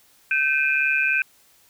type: tone cluster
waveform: sine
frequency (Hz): 1545 / 2427 / 2570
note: G6 / D#7 / E7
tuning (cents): -26 / -44 / -45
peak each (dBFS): -22 / -22 / -24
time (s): 0.31-1.22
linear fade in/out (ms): 2
effects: white hiss -57 dBFS RMS until 1.69 s